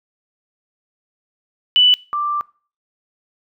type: tone pair in turn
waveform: sine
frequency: 2977 / 1178.8 Hz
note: F#7 / D6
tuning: +10 / +6 cents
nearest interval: octave + major third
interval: 1604 cents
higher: first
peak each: -9 / -18 dBFS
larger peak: first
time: 1.76-1.94 / 2.13-2.41 s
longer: second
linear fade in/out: 0 ms
effects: noise-tail reverb RT60 0.4 s tail -22 dB re dry